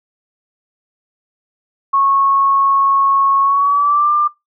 sine tone with pitch glide, 1099 to 1191.6 Hz, C#6 to D6, -15 to +25 cents, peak -10 dBFS, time 1.93-4.28 s, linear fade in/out 10 ms, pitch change +140 cents, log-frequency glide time 3.42-4.12 s, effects noise-tail reverb RT60 0.2 s tail -24 dB re dry

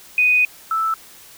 sine tone pair in turn, 2489 / 1318.5 Hz, D#7 / E6, 0 / 0 cents, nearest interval major seventh, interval 1100 cents, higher first, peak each -12 / -17 dBFS, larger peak first, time 0.18-0.45 / 0.71-0.94 s, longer first, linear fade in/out 2 ms, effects white hiss -44 dBFS RMS until 1.37 s

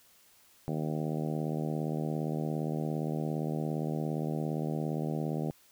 harmonic tone, 77.4 Hz, D#2, 9 cents flat, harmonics 2 / 3 / 4 / 5 / 6 / 7 / 8 / 9 / 10, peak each -33 / -37 / -39 / -41 / -43 / -44 / -45 / -46 / -47 dBFS, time 0.68-5.51 s, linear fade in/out 0 ms, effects white hiss -62 dBFS RMS until 5.71 s

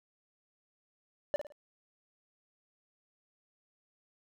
triangle tone with echo, 587.3 Hz, D5, in tune, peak -24 dBFS, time 1.34-1.36 s, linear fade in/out 0 ms, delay 54 ms, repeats 3, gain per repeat -9 dB, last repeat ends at 1.522 s, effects none

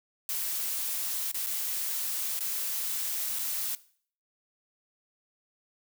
blue noise with dropouts, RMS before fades -32 dBFS, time 0.29-3.75 s, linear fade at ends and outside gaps 1 ms, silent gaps 1.315-1.344 / 1.463-1.469 / 2.392-2.406 / 3.388-3.392 s, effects noise-tail reverb RT60 0.5 s tail -18 dB re dry

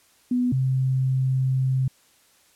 sine tone pair in turn, 247.5 / 131.11 Hz, B3 / C3, +4 / +4 cents, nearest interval major seventh, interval 1100 cents, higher first, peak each -19 dBFS, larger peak neither, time 0.31-0.52 / 0.52-1.88 s, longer second, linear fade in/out 5 ms, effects white hiss -59 dBFS RMS until 2.55 s + low-pass 12000 Hz 12 dB/octave

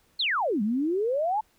sine exponential two-way sweep, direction down then up, 4459 to 197.6 to 895 Hz, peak -23 dBFS, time 0.19-1.41 s, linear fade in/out 10 ms, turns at 0.62 s, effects pink hiss -65 dBFS RMS until 1.58 s

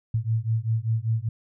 sine beating tone pair, 110 / 115.1 Hz, A2 / A#2, 0 / -22 cents, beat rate 5.1 Hz, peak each -25 / -25 dBFS, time 0.14-1.29 s, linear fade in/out 5 ms, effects none

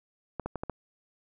clicks, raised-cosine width 1 ms, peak -19 dBFS, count 5, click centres 0.397 / 0.46 / 0.557 / 0.635 / 0.697 s, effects none

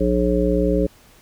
harmonic tone, 60.2 Hz, B1, 44 cents flat, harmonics 1 / 3 / 5 / 7 / 9, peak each -22 / -22 / -22 / -22 / -22 dBFS, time 0-0.87 s, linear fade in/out 10 ms, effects pink hiss -51 dBFS RMS until 1.21 s

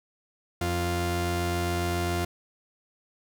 sawtooth tone pair together, 87.3 / 349.2 Hz, F2 / F4, 0 / 0 cents, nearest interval 2 octaves, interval 2400 cents, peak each -24 dBFS, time 0.61-2.25 s, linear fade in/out 5 ms, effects none

